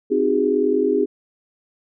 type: chord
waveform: sine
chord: Ab dominant seventh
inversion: first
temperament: equal with one note detuned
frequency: 261.6 / 311.1 / 370 / 408.6 Hz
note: C4 / Eb4 / Gb4 / Ab4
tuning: 0 / 0 / 0 / -28 cents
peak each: -23 / -23 / -23 / -18 dBFS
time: 0.1-1.06 s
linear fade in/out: 20 ms
effects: none